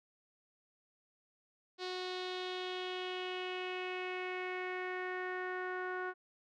sawtooth tone with low-pass filter sweep, 366.8 Hz, F#4, 15 cents flat, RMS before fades -40 dBFS, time 1.78-6.14 s, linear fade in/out 50 ms, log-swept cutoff 4300 to 1500 Hz, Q 3.6, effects none

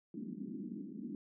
pink band-pass noise, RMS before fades -44 dBFS, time 0.14-1.15 s, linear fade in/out 2 ms, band 190 to 310 Hz, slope 48 dB/octave, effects none

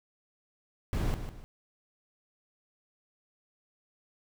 brown noise with echo, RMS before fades -29 dBFS, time 0.93-1.14 s, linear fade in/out 0 ms, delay 150 ms, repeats 2, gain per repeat -9 dB, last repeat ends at 1.44 s, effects none

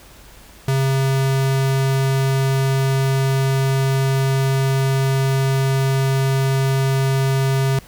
square tone, 134.6 Hz, C3, 49 cents sharp, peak -16 dBFS, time 0.68-7.79 s, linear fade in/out 2 ms, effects added 50 Hz sine -47 dBFS peak until 7.87 s + pink hiss -45 dBFS RMS until 7.87 s

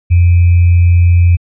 sine tone with sample-and-hold, 87.1 Hz, F2, 4 cents flat, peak -4 dBFS, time 0.1-1.37 s, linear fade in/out 20 ms, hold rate 2450 Hz, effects resampled to 8000 Hz

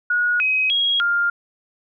sine tone with pitch steps, 1451 / 2531 / 3292 / 1402 Hz, F#6 / D#7 / G#7 / F6, -34 / +29 / -16 / +6 cents, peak -16 dBFS, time 0.1-1.3 s, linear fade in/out 5 ms, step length 300 ms, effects none

